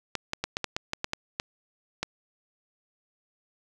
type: clicks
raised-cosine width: 0.2 ms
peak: -11 dBFS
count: 11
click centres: 0.153 / 0.334 / 0.44 / 0.569 / 0.643 / 0.765 / 0.934 / 1.044 / 1.134 / 1.399 / 2.03 s
effects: none